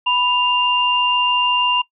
sine tone pair together, 987.8 / 2794 Hz, B5 / F7, 0 / 0 cents, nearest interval octave + tritone, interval 1800 cents, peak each -18 / -16 dBFS, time 0.06-1.82 s, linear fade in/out 10 ms, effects noise-tail reverb RT60 0.1 s tail -21 dB re dry

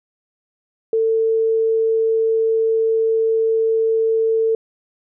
sine tone, 447.5 Hz, A4, 29 cents sharp, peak -14 dBFS, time 0.93-4.55 s, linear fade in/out 2 ms, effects none

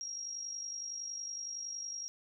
sine tone with amplitude modulation, 5620 Hz, F8, 10 cents sharp, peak -36 dBFS, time 0.01-2.08 s, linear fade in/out 0 ms, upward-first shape sine, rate 50.8 Hz, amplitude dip 55%, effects none

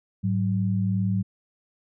sine tone pair together, 105.68 / 188.3 Hz, G#2 / F#3, +31 / +31 cents, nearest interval minor seventh, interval 1000 cents, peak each -24 dBFS, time 0.23-1.23 s, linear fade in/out 20 ms, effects none

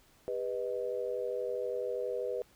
sine chord, G augmented, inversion none, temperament equal with one note detuned, 401.6 / 493.9 / 622.3 Hz, G4 / B4 / D#5, +42 / 0 / 0 cents, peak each -38 / -34 / -40 dBFS, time 0.28-2.42 s, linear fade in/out 0 ms, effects pink hiss -64 dBFS RMS until 2.55 s

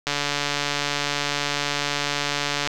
click train, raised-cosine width 0.2 ms, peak -6 dBFS, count 376, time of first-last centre 0.07-2.674 s, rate 144 Hz, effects none

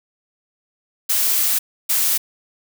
blue noise bursts at uneven times, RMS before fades -18 dBFS, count 2, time 1.09-1.59 / 1.89-2.18 s, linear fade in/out 10 ms, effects none

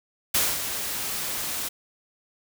white noise with ADSR envelope, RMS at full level -21 dBFS, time 0.34-1.69 s, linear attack 8 ms, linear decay 230 ms, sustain -9 dB, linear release 12 ms, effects none

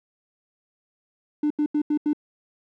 triangle tone bursts, 298.1 Hz, D4, 26 cents sharp, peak -16 dBFS, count 5, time 1.43-2.132 s, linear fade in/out 5 ms, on 74 ms, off 83 ms, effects tanh soft clip ceiling -15 dBFS

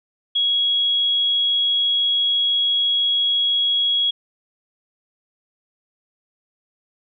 sine tone, 3322 Hz, G#7, in tune, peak -16 dBFS, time 0.35-4.11 s, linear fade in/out 10 ms, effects none

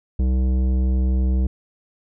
sine tone with tanh clipping, 64 Hz, C2, 38 cents flat, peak -18 dBFS, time 0.19-1.47 s, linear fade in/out 5 ms, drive 13 dB, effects none

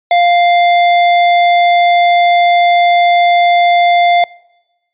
square tone, 698.5 Hz, F5, in tune, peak -7 dBFS, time 0.11-4.24 s, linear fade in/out 2 ms, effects noise-tail reverb RT60 1.0 s tail -24 dB re dry + resampled to 8000 Hz

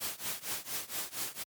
white noise with tremolo, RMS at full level -34 dBFS, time 0-1.44 s, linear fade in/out 20 ms, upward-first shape triangle, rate 4.3 Hz, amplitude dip 95%, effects high-pass 80 Hz 12 dB/octave + MP3 96 kbps

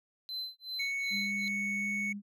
triangle tone with tremolo, 4060 Hz, B7, 47 cents sharp, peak -33 dBFS, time 0.29-1.48 s, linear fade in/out 0 ms, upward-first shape sine, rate 2.6 Hz, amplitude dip 100%
triangle tone, 2217 Hz, C#7, in tune, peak -30 dBFS, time 0.79-2.13 s, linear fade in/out 10 ms
sine tone with pitch glide, 201.2 to 203.3 Hz, G3 to G#3, +45 to -37 cents, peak -37 dBFS, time 1.1-2.22 s, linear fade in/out 50 ms, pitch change +18 cents, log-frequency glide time 1.79-1.87 s
effects none

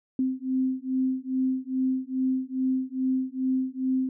sine beating tone pair, 259 / 261.4 Hz, C4 / C4, -17 / -1 cents, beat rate 2.4 Hz, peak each -27 dBFS, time 0.19-4.09 s, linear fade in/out 2 ms, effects none

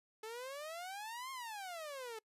sawtooth exponential two-way sweep, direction up then down, 428.7 to 1081 to 428.7 Hz, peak -40 dBFS, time 0.23-2.19 s, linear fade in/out 5 ms, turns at 1.31 s, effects noise-tail reverb RT60 0.1 s tail -25 dB re dry + resampled to 32000 Hz

